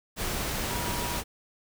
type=tone in noise; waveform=sine; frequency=961 Hz; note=B5; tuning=48 cents flat; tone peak=-37 dBFS; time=0.68-1.22 s; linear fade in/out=50 ms; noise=pink; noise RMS=-31 dBFS; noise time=0.16-1.24 s; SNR=-9 dB; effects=none